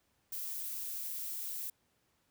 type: noise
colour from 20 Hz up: violet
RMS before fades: -40 dBFS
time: 0.32-1.7 s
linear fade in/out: 5 ms
effects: pink hiss -75 dBFS RMS until 2.3 s + high-pass 60 Hz 12 dB/octave